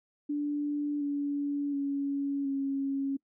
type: tone with pitch steps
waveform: sine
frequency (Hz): 292.1 / 286.1 / 280.2 / 274.4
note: D4 / D4 / C#4 / C#4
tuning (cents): -9 / -45 / +19 / -17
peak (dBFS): -28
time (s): 0.29-3.17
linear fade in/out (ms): 10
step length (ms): 720
effects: noise-tail reverb RT60 0.1 s tail -24 dB re dry